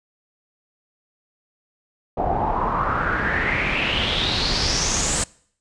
pink noise with low-pass filter sweep, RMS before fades -22 dBFS, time 2.17-5.24 s, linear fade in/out 5 ms, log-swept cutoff 700 to 8200 Hz, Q 5.5, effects noise-tail reverb RT60 0.6 s tail -24 dB re dry + resampled to 24000 Hz

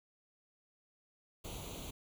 pink noise with comb filter, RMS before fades -45 dBFS, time 1.44-1.91 s, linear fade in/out 10 ms, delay 0.29 ms, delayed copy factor +0.75, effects none

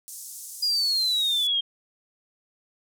white band-pass noise, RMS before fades -40 dBFS, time 0.08-1.47 s, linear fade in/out 0 ms, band 6100 to 12000 Hz, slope 24 dB/octave
sine exponential sweep, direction down, 4922 to 3196 Hz, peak -21 dBFS, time 0.62-1.61 s, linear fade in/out 10 ms
effects none

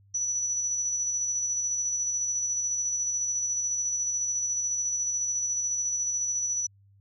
sine tone with tremolo, 5920 Hz, F#8, in tune, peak -25 dBFS, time 0.14-6.67 s, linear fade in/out 10 ms, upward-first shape square, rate 14 Hz, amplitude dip 25%, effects added 99 Hz sine -56 dBFS peak until 7 s

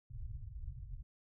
pink low-pass noise, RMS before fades -45 dBFS, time 0.1-1.03 s, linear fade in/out 10 ms, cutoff 130 Hz, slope 96 dB/octave, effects none

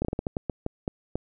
slowing click train, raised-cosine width 2 ms, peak -14 dBFS, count 11, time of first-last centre 0.02-1.156 s, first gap 28 ms, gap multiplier 1.29, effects none

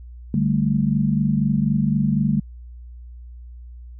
sine chord, D suspended fourth, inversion none, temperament equal, 146.83 / 196 / 220 Hz, D3 / G3 / A3, 0 / 0 / 0 cents, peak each -21 dBFS, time 0.34-2.4 s, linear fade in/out 2 ms, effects added 60 Hz sine -36 dBFS peak until 3.99 s

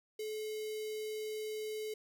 square tone with notch filter, 430.5 Hz, A4, 38 cents flat, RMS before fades -40 dBFS, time 0.19-1.94 s, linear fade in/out 5 ms, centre 1300 Hz, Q 1.3, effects none

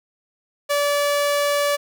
sawtooth tone, 577 Hz, D5, 31 cents flat, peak -14 dBFS, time 0.69-1.77 s, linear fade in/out 20 ms, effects none

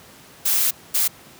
blue noise bursts at uneven times, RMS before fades -19 dBFS, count 2, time 0.45-0.71 / 0.94-1.08 s, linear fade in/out 10 ms, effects pink hiss -46 dBFS RMS until 1.39 s + high-pass 100 Hz 12 dB/octave

